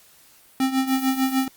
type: tone with tremolo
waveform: square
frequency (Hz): 264.1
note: C4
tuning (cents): +16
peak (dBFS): -17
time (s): 0.6-1.48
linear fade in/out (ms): 2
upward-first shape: triangle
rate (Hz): 6.7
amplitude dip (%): 80
type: noise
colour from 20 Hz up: violet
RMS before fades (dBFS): -36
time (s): 0.87-1.46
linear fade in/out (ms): 10
effects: white hiss -53 dBFS RMS until 1.56 s + Opus 48 kbps